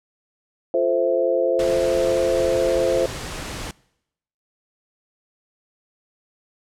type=chord; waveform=sine; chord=F major seventh; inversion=none; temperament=equal; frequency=349.2 / 440 / 523.3 / 659.3 Hz; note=F4 / A4 / C5 / E5; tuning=0 / 0 / 0 / 0 cents; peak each=-24 / -25 / -19 / -24 dBFS; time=0.74-3.06 s; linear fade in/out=2 ms
type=noise; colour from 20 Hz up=pink; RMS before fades=-31 dBFS; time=1.59-3.71 s; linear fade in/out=2 ms
effects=noise-tail reverb RT60 0.8 s tail -23 dB re dry + low-pass 9000 Hz 12 dB/octave